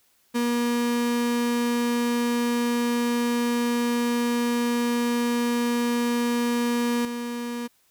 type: tone with level steps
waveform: 35% pulse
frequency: 239 Hz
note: A#3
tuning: 43 cents sharp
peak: -20 / -27 dBFS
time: 0.34-7.68 s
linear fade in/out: 20 ms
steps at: 7.05 s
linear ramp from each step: 2 ms
effects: white hiss -64 dBFS RMS until 7.9 s